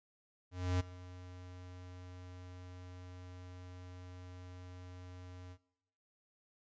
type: tone with ADSR envelope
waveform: square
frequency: 90.5 Hz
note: F#2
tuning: 38 cents flat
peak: -30 dBFS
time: 0.51-5.58 s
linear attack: 290 ms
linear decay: 15 ms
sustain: -19 dB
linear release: 64 ms
effects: noise-tail reverb RT60 0.8 s tail -20 dB re dry + resampled to 16000 Hz